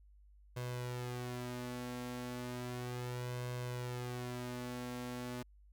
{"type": "tone with flanger", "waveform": "sawtooth", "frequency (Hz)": 123.47, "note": "B2", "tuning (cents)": 0, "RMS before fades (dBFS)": -42, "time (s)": [0.56, 5.43], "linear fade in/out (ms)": 10, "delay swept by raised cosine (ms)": [1.9, 3.7], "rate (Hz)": 0.34, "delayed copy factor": 0.65, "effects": ["added 50 Hz sine -59 dBFS peak until 5.72 s"]}